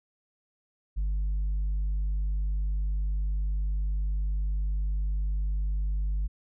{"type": "tone with tanh clipping", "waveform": "triangle", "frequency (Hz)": 50, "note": "G1", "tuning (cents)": 35, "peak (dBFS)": -26, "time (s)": [0.96, 6.28], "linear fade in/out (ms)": 20, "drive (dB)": 7, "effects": []}